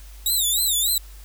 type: tone with vibrato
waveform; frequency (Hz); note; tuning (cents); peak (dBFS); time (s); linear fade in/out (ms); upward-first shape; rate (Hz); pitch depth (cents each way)
10% pulse; 3756; A#7; +12; -12; 0.26-0.98; 2; sine; 3.4; 150
effects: added 50 Hz sine -39 dBFS peak until 1.24 s + white hiss -50 dBFS RMS until 1.24 s